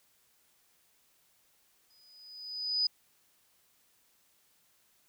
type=tone with exponential growth; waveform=sine; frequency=4978 Hz; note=D#8; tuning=in tune; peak=-24 dBFS; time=1.9-2.87 s; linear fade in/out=5 ms; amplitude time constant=210 ms; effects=white hiss -69 dBFS RMS until 5.08 s